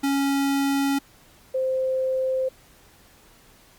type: tone pair in turn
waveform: square / sine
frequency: 277.2 / 521.8 Hz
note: C#4 / C5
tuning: 0 / -5 cents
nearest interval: major seventh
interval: 1095 cents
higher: second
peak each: -21 dBFS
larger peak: neither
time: 0.03-0.99 / 1.54-2.49 s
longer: first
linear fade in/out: 10 ms
effects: pink hiss -54 dBFS RMS until 3.78 s + Opus 48 kbps